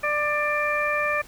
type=harmonic tone; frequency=593 Hz; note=D5; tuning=17 cents sharp; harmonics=1 / 2 / 3 / 4; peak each=-27 / -27 / -27 / -27 dBFS; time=0.03-1.22 s; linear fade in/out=10 ms; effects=pink hiss -48 dBFS RMS until 1.27 s